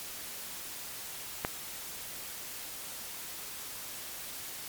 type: click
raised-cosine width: 0.5 ms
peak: -14 dBFS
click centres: 1.449 s
effects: white hiss -42 dBFS RMS until 4.68 s + MP3 96 kbps